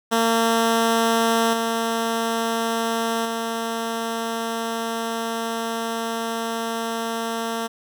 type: tone with level steps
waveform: 10% pulse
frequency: 228.2 Hz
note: A#3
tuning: 37 cents flat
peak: -9 / -13 / -16 dBFS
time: 0.11-7.68 s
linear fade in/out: 20 ms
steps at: 1.53 / 3.25 s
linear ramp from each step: 5 ms
effects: none